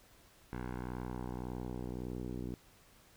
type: tone with low-pass filter sweep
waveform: 10% pulse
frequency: 61.8 Hz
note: B1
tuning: 2 cents sharp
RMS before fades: -41 dBFS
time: 0.53-2.54 s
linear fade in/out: 0 ms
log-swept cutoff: 1700 to 350 Hz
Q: 1.3
effects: pink hiss -63 dBFS RMS until 3.16 s